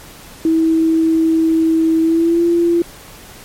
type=tone with pitch glide; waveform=sine; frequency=323.7 to 341.2 Hz; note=E4 to F4; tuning=-31 to -40 cents; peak=-10 dBFS; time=0.45-2.82 s; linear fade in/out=2 ms; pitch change=+91 cents; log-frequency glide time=2.02-2.43 s; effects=pink hiss -38 dBFS RMS until 3.44 s + MP3 64 kbps